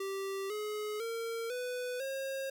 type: tone with pitch steps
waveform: square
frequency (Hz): 390 / 422.8 / 458.5 / 497.1 / 538.9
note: G4 / G#4 / A#4 / B4 / C#5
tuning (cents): -9 / +31 / -29 / +11 / -49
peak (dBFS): -36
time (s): 0-2.5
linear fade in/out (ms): 5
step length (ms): 500
effects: none